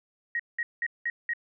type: tone bursts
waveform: sine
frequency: 1886 Hz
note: A#6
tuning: 20 cents sharp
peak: -26 dBFS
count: 5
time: 0.35-1.335 s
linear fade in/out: 2 ms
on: 45 ms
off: 190 ms
effects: none